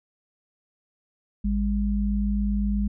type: tone pair together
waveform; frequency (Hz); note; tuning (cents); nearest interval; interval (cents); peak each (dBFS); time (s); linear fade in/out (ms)
sine; 53.92 / 203; A1 / G#3; -34 / -39; octave + major seventh; 2295; -24; 1.44-2.88; 10
effects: none